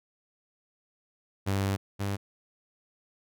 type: tone pair in turn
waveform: sawtooth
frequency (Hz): 98 / 99.83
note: G2 / G2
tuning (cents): 0 / +32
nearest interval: unison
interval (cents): 32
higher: second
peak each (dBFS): -22 / -25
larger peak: first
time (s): 1.46-1.77 / 1.99-2.17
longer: first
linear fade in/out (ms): 20
effects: none